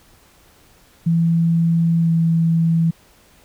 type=tone with pitch glide; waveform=sine; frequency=166.7 to 164.98 Hz; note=E3 to E3; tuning=+20 to +2 cents; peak=-13 dBFS; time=1.06-2.91 s; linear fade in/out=10 ms; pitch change=-18 cents; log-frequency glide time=2.01-2.1 s; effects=pink hiss -52 dBFS RMS until 3.44 s